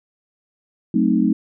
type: chord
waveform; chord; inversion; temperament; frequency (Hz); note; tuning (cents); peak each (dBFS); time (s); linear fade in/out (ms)
sine; F# diminished seventh; none; equal; 185 / 220 / 261.6 / 311.1; F#3 / A3 / C4 / Eb4; 0 / 0 / 0 / 0; -21 / -18 / -20 / -20; 0.94-1.33; 5
effects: none